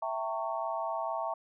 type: chord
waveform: sine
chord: E diminished seventh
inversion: none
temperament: equal with one note detuned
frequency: 659.3 / 784 / 910.5 / 1108.7 Hz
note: E5 / G5 / Bb5 / Db6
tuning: 0 / 0 / -41 / 0 cents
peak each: -35 / -39 / -36 / -38 dBFS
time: 0.02-1.34 s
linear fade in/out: 5 ms
effects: none